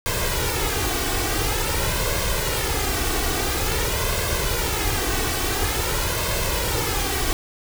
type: noise with flanger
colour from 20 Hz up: pink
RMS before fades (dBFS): -23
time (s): 0.06-7.33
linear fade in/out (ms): 0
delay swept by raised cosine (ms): 1.9 to 2.66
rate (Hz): 0.48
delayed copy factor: +0.65
effects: none